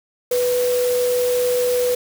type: tone in noise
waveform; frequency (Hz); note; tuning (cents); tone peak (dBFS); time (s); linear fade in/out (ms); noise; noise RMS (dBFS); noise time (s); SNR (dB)
sine; 493.9; B4; 0; -16; 0.31-1.95; 5; white; -29; 0.31-1.95; +10
effects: none